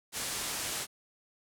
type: low-pass noise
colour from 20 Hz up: white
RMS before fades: -36 dBFS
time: 0.12-0.87 s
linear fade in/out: 50 ms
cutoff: 11000 Hz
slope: 24 dB/octave
effects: none